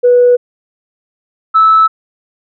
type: tone pair in turn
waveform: sine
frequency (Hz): 490 / 1308.1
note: B4 / E6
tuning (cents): -14 / -14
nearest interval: octave + perfect fourth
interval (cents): 1700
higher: second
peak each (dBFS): -3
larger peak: neither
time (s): 0.03-0.37 / 1.54-1.88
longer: neither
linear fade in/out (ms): 20
effects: tanh soft clip ceiling 0 dBFS